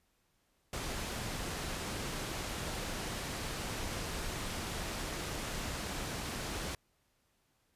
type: low-pass noise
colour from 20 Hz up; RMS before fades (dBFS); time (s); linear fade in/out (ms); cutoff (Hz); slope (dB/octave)
pink; -39; 0.73-6.75; 2; 10000; 12
effects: pink hiss -75 dBFS RMS until 7.75 s + resampled to 32000 Hz